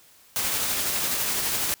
white noise with tremolo, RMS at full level -25 dBFS, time 0.36-1.74 s, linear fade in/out 0 ms, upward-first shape sine, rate 12 Hz, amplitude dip 25%, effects white hiss -55 dBFS RMS until 1.8 s

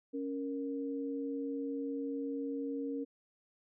sine tone pair together, 277.3 / 466.2 Hz, C#4 / A#4, +1 / 0 cents, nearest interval major sixth, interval 899 cents, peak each -36 / -40 dBFS, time 0.13-3.05 s, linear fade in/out 20 ms, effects none

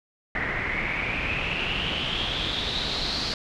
pink noise with low-pass filter sweep, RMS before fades -28 dBFS, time 0.35-3.34 s, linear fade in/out 2 ms, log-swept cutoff 1900 to 4500 Hz, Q 7, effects none

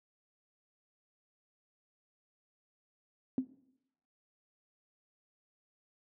sine tone with exponential decay, 260 Hz, C4, 11 cents flat, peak -24 dBFS, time 3.38-3.49 s, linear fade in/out 1 ms, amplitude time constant 23 ms, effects noise-tail reverb RT60 0.8 s tail -18 dB re dry + high-pass 100 Hz 12 dB/octave

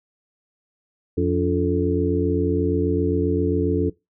harmonic tone with a mistuned harmonic, 87.7 Hz, F2, 8 cents sharp, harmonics 1 / 2 / 3 / 4 / 5, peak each -24 / -27 / -23 / -25 / -23 dBFS, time 1.17-3.9 s, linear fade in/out 10 ms, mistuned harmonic 3, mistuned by +130 cents, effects noise-tail reverb RT60 0.2 s tail -20 dB re dry

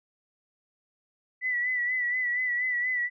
sine tone with vibrato, 1976 Hz, B6, in tune, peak -25 dBFS, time 1.41-3.1 s, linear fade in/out 50 ms, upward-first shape sine, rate 4.2 Hz, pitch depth 45 cents each way, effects none

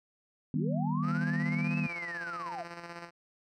sine chord, Eb augmented, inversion none, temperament just, 155.56 / 194.45 / 243.1 Hz, Eb3 / G3 / B3, 0 / -14 / -27 cents, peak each -31 / -34 / -34 dBFS, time 0.54-1.87 s, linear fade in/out 2 ms
sine linear two-way sweep, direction up then down, 220 to 2633 to 620 Hz, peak -36 dBFS, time 0.54-2.64 s, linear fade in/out 20 ms, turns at 1.78 s
5% pulse tone with tremolo, 171.2 Hz, F3, 34 cents flat, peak -29 dBFS, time 1.02-3.11 s, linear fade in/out 50 ms, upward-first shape square, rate 16 Hz, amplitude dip 45%
effects low-pass 5000 Hz 12 dB/octave

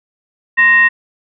sine tone with frequency modulation, 1864.7 Hz, A#6, in tune, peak -6 dBFS, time 0.57-0.89 s, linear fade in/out 20 ms, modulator 822 Hz, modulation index 0.45, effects none

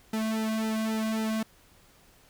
sawtooth tone with flanger, 220 Hz, A3, in tune, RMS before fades -29 dBFS, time 0.13-1.43 s, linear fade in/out 5 ms, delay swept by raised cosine 1.8 to 2.34 ms, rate 3.7 Hz, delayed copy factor -1, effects pink hiss -59 dBFS RMS until 2.29 s

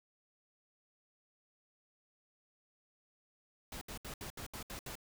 pink noise bursts, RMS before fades -45 dBFS, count 8, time 3.72-4.954 s, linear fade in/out 2 ms, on 93 ms, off 70 ms, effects none

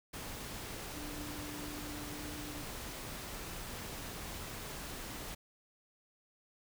sine tone in noise, 296.5 Hz, D4, 17 cents sharp, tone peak -46 dBFS, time 0.94-2.63 s, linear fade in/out 10 ms, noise pink, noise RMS -44 dBFS, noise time 0.13-5.35 s, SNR -5 dB, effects none

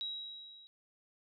sine tone with level ramp, 3851 Hz, B7, 44 cents flat, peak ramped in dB -35 to -55 dBFS, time 0.01-0.67 s, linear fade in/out 0 ms, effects none

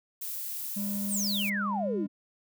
violet noise, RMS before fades -36 dBFS, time 0.21-1.5 s, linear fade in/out 10 ms
triangle tone, 202.5 Hz, G#3, 43 cents flat, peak -29 dBFS, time 0.76-2.07 s, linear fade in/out 10 ms
sine exponential sweep, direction down, 9956 to 261.6 Hz, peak -29 dBFS, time 1.08-2.08 s, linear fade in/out 50 ms
effects none

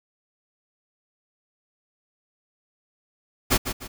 pink noise with echo, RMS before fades -19 dBFS, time 3.5-3.58 s, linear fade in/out 20 ms, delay 150 ms, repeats 2, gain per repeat -9 dB, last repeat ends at 3.88 s, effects none

